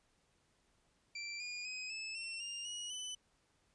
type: tone with pitch steps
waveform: 25% pulse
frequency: 2349 / 2433 / 2521 / 2611 / 2705 / 2802 / 2902 / 3006 Hz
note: D7 / D#7 / D#7 / E7 / E7 / F7 / F#7 / F#7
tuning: 0 / -39 / +22 / -17 / +44 / +5 / -34 / +27 cents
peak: -38 dBFS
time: 1.15-3.15 s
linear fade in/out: 5 ms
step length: 250 ms
effects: pink hiss -75 dBFS RMS until 3.74 s + resampled to 22050 Hz